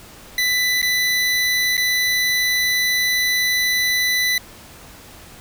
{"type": "tone with dropouts", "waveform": "25% pulse", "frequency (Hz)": 1992, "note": "B6", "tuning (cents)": 14, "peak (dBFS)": -13, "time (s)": [0.38, 4.38], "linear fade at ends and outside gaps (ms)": 2, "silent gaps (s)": [[0.817, 0.827], [1.769, 1.777]], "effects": ["pink hiss -42 dBFS RMS until 5.4 s"]}